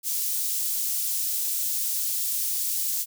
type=high-pass noise; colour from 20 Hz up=white; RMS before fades=-27 dBFS; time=0.03-3.06 s; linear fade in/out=50 ms; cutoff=6000 Hz; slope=12 dB/octave; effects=none